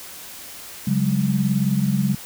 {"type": "chord", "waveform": "sine", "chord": "C# suspended fourth", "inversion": "none", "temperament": "equal with one note detuned", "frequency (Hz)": [138.59, 185, 203.6], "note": ["C#3", "F#3", "G#3"], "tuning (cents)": [0, 0, -34], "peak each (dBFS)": [-22, -22, -21], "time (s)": [0.87, 2.15], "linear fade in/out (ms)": 5, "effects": ["white hiss -38 dBFS RMS until 2.25 s"]}